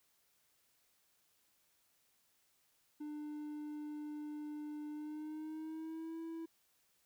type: tone with pitch glide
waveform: triangle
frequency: 299 to 328 Hz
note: D4 to E4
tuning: +31 to -9 cents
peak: -40 dBFS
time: 3-6.46 s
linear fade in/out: 10 ms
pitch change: +160 cents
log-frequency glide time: 4.91-6.2 s
effects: white hiss -75 dBFS RMS until 7.05 s

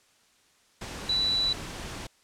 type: tone in noise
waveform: sine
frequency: 3958 Hz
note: B7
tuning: 3 cents sharp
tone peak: -23 dBFS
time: 1.09-1.53 s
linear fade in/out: 5 ms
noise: pink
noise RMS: -38 dBFS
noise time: 0.81-2.07 s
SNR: +12 dB
effects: white hiss -63 dBFS RMS until 2.23 s + low-pass 8000 Hz 12 dB/octave

